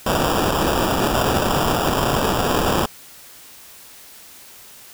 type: noise with sample-and-hold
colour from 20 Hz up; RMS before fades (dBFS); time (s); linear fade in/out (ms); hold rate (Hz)
white; -19; 0.06-2.86; 5; 2100
effects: white hiss -43 dBFS RMS until 4.93 s